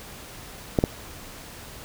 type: clicks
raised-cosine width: 2 ms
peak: -5 dBFS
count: 2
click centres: 0.788 / 0.839 s
effects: pink hiss -42 dBFS RMS until 1.84 s